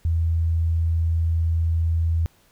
sine tone, 82.41 Hz, E2, in tune, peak -18 dBFS, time 0.05-2.26 s, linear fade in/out 0 ms, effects pink hiss -59 dBFS RMS until 2.51 s

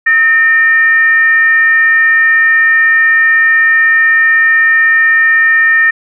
sine tone with frequency modulation, 1824 Hz, A#6, 38 cents flat, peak -5 dBFS, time 0.06-5.91 s, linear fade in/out 10 ms, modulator 538 Hz, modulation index 0.32, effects none

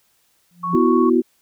sine tone with exponential growth, 174.61 Hz, F3, in tune, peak -17 dBFS, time 0.51-0.75 s, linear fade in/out 0 ms, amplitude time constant 51 ms
sine tone, 1108.7 Hz, C#6, in tune, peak -21 dBFS, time 0.63-1.1 s, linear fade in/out 10 ms
sine chord, B suspended fourth, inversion none, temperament equal with one note detuned, 246.9 / 331 / 370 Hz, B3 / E4 / F#4, 0 / +7 / 0 cents, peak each -17 dBFS, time 0.73-1.22 s, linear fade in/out 20 ms
effects white hiss -62 dBFS RMS until 1.41 s

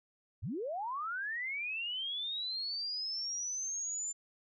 sine linear sweep, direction up, 66.7 to 7200 Hz, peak -35 dBFS, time 0.42-4.13 s, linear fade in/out 20 ms, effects none

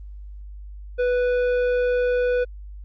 triangle tone with tanh clipping, 493.9 Hz, B4, in tune, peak -20 dBFS, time 0.98-2.45 s, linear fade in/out 20 ms, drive 14 dB, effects added 50 Hz sine -35 dBFS peak until 2.84 s + Opus 24 kbps

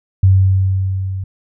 sine tone with level ramp, 95.2 Hz, F#2, 50 cents sharp, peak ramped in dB -5 to -20 dBFS, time 0.23-1.24 s, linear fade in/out 5 ms, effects none

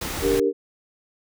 pink noise, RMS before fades -29 dBFS, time 0.01-0.4 s, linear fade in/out 5 ms
sine chord, G minor, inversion second, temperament equal with one note detuned, 293.7 / 393.4 / 466.2 Hz, D4 / G4 / Bb4, 0 / +6 / 0 cents, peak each -25 / -21 / -21 dBFS, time 0.21-0.53 s, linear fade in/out 50 ms
effects none

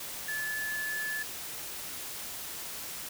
sine tone in noise, 1728 Hz, A6, 32 cents flat, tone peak -32 dBFS, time 0.28-1.23 s, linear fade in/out 5 ms, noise white, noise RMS -40 dBFS, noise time 0-3.09 s, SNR +5 dB, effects none

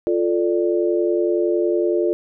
sine chord, D minor, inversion first, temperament equal, 349.2 / 440 / 587.3 Hz, F4 / A4 / D5, 0 / 0 / 0 cents, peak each -18 / -22 / -24 dBFS, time 0.07-2.13 s, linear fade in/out 0 ms, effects none

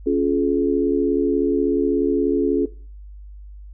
sine chord, Db major, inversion none, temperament equal with one note detuned, 277.2 / 349.2 / 425.7 Hz, Db4 / F4 / Ab4, 0 / 0 / +43 cents, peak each -20 / -21 / -20 dBFS, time 0.06-2.66 s, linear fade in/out 10 ms, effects noise-tail reverb RT60 0.4 s tail -17 dB re dry + added 50 Hz sine -36 dBFS peak until 3.73 s

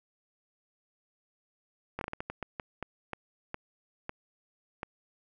slowing click train, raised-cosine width 0.5 ms, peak -20 dBFS, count 14, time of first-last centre 1.99-4.831 s, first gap 22 ms, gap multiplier 1.34, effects none

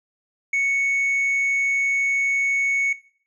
sine tone with tanh clipping, 2217 Hz, C#7, in tune, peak -19 dBFS, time 0.53-2.93 s, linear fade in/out 5 ms, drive 2 dB, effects noise-tail reverb RT60 0.5 s tail -18 dB re dry

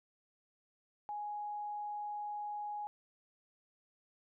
sine tone, 832 Hz, G#5, 3 cents sharp, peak -38 dBFS, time 1.09-2.87 s, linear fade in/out 0 ms, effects none

